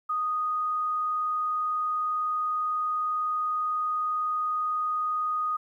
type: tone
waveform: sine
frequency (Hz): 1241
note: D#6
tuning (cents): -5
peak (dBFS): -25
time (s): 0.09-5.57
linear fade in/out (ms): 10
effects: 11-bit